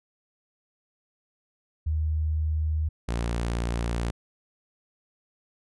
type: tone pair in turn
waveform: sine / sawtooth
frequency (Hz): 77.78 / 58.27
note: D#2 / A#1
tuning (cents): 0 / 0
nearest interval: perfect fourth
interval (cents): 500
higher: first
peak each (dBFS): -23 / -22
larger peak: second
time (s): 1.86-2.89 / 3.08-4.11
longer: neither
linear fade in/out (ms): 10
effects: resampled to 24000 Hz